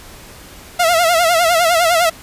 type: tone with vibrato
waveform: sawtooth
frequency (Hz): 679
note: F5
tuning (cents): -49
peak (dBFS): -7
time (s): 0.79-2.1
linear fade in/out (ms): 10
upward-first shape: sine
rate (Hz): 9.9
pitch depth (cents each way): 92
effects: pink hiss -38 dBFS RMS until 2.22 s + resampled to 32000 Hz